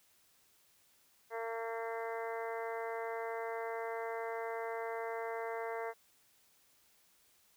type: harmonic tone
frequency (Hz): 227.8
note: A#3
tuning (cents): -40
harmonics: 2 / 3 / 4 / 5 / 6 / 7 / 8 / 9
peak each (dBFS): -40 / -43 / -45 / -49 / -52 / -50 / -52 / -50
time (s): 1.3-5.94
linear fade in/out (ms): 50
effects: white hiss -69 dBFS RMS until 7.56 s